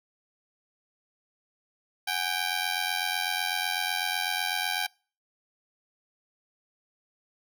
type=ring-modulated tone; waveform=10% pulse; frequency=784 Hz; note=G5; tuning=in tune; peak=-16 dBFS; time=2.07-4.87 s; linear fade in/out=10 ms; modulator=44 Hz; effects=noise-tail reverb RT60 0.4 s tail -26 dB re dry